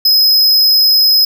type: tone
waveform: square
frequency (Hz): 5090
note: D#8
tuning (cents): +39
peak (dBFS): -7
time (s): 0.05-1.25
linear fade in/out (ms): 5
effects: none